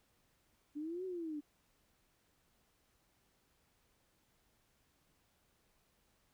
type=exponential two-way sweep; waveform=sine; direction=up then down; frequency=287.7 to 380.3 to 287.7 Hz; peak=-39 dBFS; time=0.75-1.41 s; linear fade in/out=20 ms; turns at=1.05 s; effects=pink hiss -75 dBFS RMS until 6.33 s